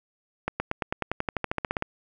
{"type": "accelerating click train", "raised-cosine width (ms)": 0.5, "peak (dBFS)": -11, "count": 17, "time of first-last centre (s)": [0.48, 1.824], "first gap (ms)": 120, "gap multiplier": 0.95, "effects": []}